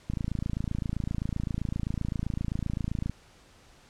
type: click train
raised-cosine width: 5 ms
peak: -18 dBFS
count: 84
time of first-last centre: 0.1-3.096 s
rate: 27.7 Hz
effects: pink hiss -57 dBFS RMS until 3.89 s + low-pass 8000 Hz 12 dB/octave